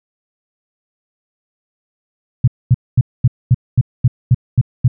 sine tone bursts, 123.6 Hz, B2, 2 cents sharp, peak -5 dBFS, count 10, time 2.44-4.88 s, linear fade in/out 5 ms, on 37 ms, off 230 ms, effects none

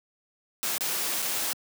white noise with dropouts, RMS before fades -29 dBFS, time 0.63-1.53 s, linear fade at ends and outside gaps 0 ms, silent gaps 0.78-0.808 / 1.22-1.225 s, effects high-pass 200 Hz 12 dB/octave

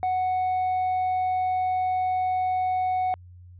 triangle tone with hard clipping, 740 Hz, F#5, in tune, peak -21 dBFS, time 0.03-3.14 s, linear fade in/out 0 ms, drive 1 dB, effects added 89 Hz sine -44 dBFS peak until 3.59 s + resampled to 8000 Hz

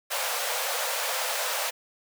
pink high-pass noise, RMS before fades -29 dBFS, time 0.1-1.71 s, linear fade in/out 20 ms, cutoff 480 Hz, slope 96 dB/octave, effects none

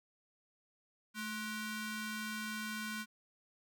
sawtooth ring-modulated tone, 848 Hz, G#5, 36 cents sharp, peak -32 dBFS, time 1.14-3.06 s, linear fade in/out 50 ms, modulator 631 Hz, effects none

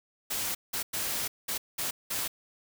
white noise bursts at uneven times, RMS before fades -32 dBFS, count 6, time 0.3-0.55 / 0.73-0.83 / 0.93-1.28 / 1.48-1.58 / 1.78-1.91 / 2.1-2.28 s, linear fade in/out 10 ms, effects none

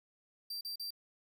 45% pulse tone bursts, 4699 Hz, D8, in tune, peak -38 dBFS, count 3, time 0.5-0.906 s, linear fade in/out 5 ms, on 110 ms, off 38 ms, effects none

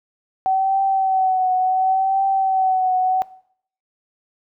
sine tone with vibrato, 759 Hz, F#5, 44 cents sharp, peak -15 dBFS, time 0.46-3.22 s, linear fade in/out 0 ms, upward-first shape triangle, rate 0.7 Hz, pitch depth 47 cents each way, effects noise-tail reverb RT60 0.6 s tail -19 dB re dry

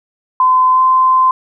sine tone with pitch glide, 1024 to 1034.7 Hz, C6 to C6, -38 to -20 cents, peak -7 dBFS, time 0.4-1.31 s, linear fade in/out 2 ms, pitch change +18 cents, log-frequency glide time 0.73-0.8 s, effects none

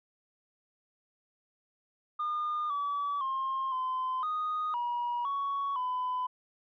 sine tone with pitch steps, 1215 / 1146 / 1064 / 1028 / 1240 / 961 / 1116 / 1005 Hz, D#6 / D6 / C6 / C6 / D#6 / B5 / C#6 / B5, -42 / -43 / +29 / -31 / -6 / -48 / +11 / +30 cents, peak -28 dBFS, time 2.19-6.27 s, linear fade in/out 10 ms, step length 510 ms, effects tanh soft clip ceiling -27 dBFS

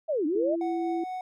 sine linear two-way sweep, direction down then up, 669 to 281.6 to 669 Hz, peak -24 dBFS, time 0.08-0.56 s, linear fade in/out 20 ms, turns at 0.26 s
sine tone, 336 Hz, E4, 33 cents sharp, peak -27 dBFS, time 0.35-1.04 s, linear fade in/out 5 ms
triangle tone with tremolo, 740 Hz, F#5, in tune, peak -29 dBFS, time 0.61-1.21 s, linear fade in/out 2 ms, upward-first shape triangle, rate 4.2 Hz, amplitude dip 30%
effects none

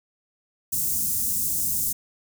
white band-stop noise, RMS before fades -25 dBFS, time 0.72-1.93 s, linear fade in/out 10 ms, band 240 to 6700 Hz, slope 24 dB/octave, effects none

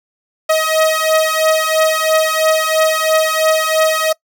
sawtooth beating tone pair, 631 / 634 Hz, D#5 / D#5, +24 / +32 cents, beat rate 3 Hz, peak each -11 dBFS, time 0.49-4.13 s, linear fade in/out 10 ms, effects noise-tail reverb RT60 0.1 s tail -23 dB re dry

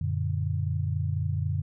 sine chord, Gb augmented, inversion none, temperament equal, 92.5 / 116.54 / 146.83 Hz, Gb2 / Bb2 / D3, 0 / 0 / 0 cents, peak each -28 / -32 / -30 dBFS, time 0.01-1.62 s, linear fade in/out 5 ms, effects none

